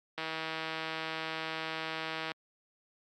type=click train; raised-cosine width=0.3 ms; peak=-20 dBFS; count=343; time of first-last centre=0.18-2.318 s; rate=160 Hz; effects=high-pass 200 Hz 12 dB/octave + Opus 48 kbps